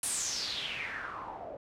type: noise with low-pass filter sweep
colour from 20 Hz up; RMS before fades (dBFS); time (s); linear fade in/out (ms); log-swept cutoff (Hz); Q
white; -37; 0.03-1.57; 2; 10000 to 550; 5.7
effects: none